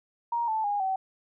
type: tone with pitch steps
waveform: sine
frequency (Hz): 940 / 877.1 / 818.3 / 763.5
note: A#5 / A5 / G#5 / G5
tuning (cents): +14 / -6 / -26 / -46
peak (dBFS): -25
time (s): 0.32-0.96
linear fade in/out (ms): 5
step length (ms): 160
effects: none